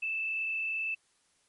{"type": "tone with frequency modulation", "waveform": "sine", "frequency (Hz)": 2637, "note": "E7", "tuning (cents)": 0, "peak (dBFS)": -30, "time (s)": [0.02, 0.95], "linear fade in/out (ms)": 10, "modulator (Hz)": 37.8, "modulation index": 0.83, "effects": ["white hiss -70 dBFS RMS until 1.48 s", "MP3 48 kbps"]}